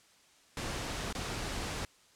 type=noise with dropouts; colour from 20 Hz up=pink; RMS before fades=-37 dBFS; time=0.57-1.85 s; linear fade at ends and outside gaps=1 ms; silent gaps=1.127-1.15 s; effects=white hiss -63 dBFS RMS until 2.15 s + low-pass 8000 Hz 12 dB/octave